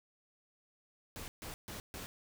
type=noise bursts; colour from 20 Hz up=pink; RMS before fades=-45 dBFS; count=4; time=1.16-2.06 s; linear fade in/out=0 ms; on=120 ms; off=140 ms; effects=none